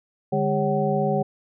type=tone cluster; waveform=sine; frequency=147.9 / 203.8 / 403.4 / 553 / 756 Hz; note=D3 / G#3 / G4 / C#5 / F#5; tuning=+13 / -32 / +50 / -4 / +37 cents; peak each=-26 dBFS; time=0.32-1.23 s; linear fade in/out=10 ms; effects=none